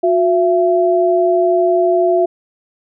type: tone pair together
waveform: sine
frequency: 362 / 672 Hz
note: F#4 / E5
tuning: -38 / +33 cents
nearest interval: major seventh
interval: 1071 cents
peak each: -13 dBFS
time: 0.03-2.26 s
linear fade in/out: 10 ms
effects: none